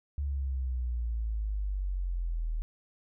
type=exponential sweep; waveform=sine; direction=down; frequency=72 to 38.89 Hz; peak=-29 dBFS; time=0.18-2.62 s; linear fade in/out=0 ms; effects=none